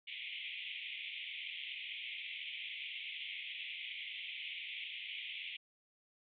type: band-pass noise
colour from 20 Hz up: pink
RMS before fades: -45 dBFS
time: 0.07-5.57 s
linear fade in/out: 10 ms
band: 2100 to 3500 Hz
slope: 96 dB/octave
effects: none